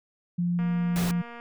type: tone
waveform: sine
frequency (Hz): 174.61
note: F3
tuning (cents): 0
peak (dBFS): -23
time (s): 0.38-1.22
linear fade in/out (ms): 10
type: click train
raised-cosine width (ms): 0.5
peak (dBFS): -28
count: 192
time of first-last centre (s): 0.59-1.399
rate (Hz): 236
type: noise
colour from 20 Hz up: pink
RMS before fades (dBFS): -33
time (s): 0.96-1.11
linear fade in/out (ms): 0
effects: none